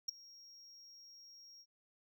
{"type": "tone with ADSR envelope", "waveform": "triangle", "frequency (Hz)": 5590, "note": "F8", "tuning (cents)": 1, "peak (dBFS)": -30, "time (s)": [0.08, 1.66], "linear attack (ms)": 10, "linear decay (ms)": 8, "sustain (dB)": -24, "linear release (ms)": 55, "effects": []}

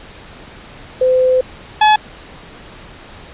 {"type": "tone pair in turn", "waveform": ["sine", "40% pulse"], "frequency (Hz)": [512, 853.6], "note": ["C5", "G#5"], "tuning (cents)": [-38, 47], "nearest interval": "major sixth", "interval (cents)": 885, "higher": "second", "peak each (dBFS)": [-9, -6], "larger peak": "second", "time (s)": [[1.01, 1.41], [1.81, 1.96]], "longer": "first", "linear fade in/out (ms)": 5, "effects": ["pink hiss -37 dBFS RMS until 3.33 s", "resampled to 8000 Hz"]}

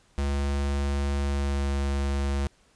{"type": "tone with pitch glide", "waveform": "square", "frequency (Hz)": [70.3, 69.61], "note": ["C#2", "C#2"], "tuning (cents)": [25, 8], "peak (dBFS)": -25, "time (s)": [0.18, 2.47], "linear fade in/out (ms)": 0, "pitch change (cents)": -17, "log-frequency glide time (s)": [1.15, 1.7], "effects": ["pink hiss -62 dBFS RMS until 2.75 s", "resampled to 22050 Hz"]}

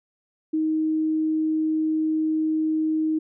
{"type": "tone", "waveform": "sine", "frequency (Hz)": 313.9, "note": "D#4", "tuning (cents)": 15, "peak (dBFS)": -20, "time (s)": [0.53, 3.19], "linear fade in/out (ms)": 10, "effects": []}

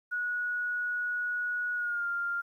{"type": "tone with pitch glide", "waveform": "sine", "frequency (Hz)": [1460, 1397.3], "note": ["F#6", "F6"], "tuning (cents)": [-24, 0], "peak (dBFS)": -29, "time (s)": [0.11, 2.42], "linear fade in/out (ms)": 20, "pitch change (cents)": -76, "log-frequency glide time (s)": [1.75, 2.07], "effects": ["11-bit"]}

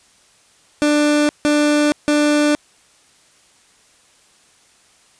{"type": "tone bursts", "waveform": "30% pulse", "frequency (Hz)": 296.2, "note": "D4", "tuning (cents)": 15, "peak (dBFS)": -10, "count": 3, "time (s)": [0.82, 2.55], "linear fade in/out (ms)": 0, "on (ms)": 470, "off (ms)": 160, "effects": ["white hiss -53 dBFS RMS until 5.19 s", "resampled to 22050 Hz"]}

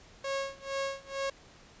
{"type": "tone with tremolo", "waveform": "sawtooth", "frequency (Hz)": 547, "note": "C#5", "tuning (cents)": -23, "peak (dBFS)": -26, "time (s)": [0.24, 1.3], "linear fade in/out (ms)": 5, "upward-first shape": "sine", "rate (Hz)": 2.2, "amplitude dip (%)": 95, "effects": ["pink hiss -56 dBFS RMS until 1.8 s", "resampled to 16000 Hz"]}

